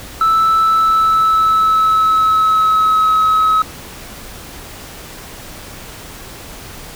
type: tone with pitch glide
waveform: sine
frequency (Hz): 1316 to 1281.5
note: E6 to E6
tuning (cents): -3 to -49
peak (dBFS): -7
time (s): 0.21-3.62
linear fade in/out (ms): 2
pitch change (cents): -46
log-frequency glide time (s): 0.64-3.1
effects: tanh soft clip ceiling -8 dBFS + pink hiss -33 dBFS RMS until 6.95 s